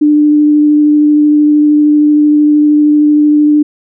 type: tone with vibrato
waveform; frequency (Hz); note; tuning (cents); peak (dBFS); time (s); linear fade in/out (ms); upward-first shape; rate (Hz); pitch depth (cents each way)
sine; 298.2; D4; +27; -4; 0.01-3.63; 10; sine; 13; 9
effects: none